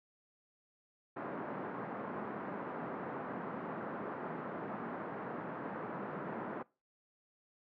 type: band-pass noise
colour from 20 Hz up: pink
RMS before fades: -42 dBFS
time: 1.16-6.63 s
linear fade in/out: 10 ms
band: 170 to 1500 Hz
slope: 24 dB/octave
effects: noise-tail reverb RT60 0.3 s tail -22 dB re dry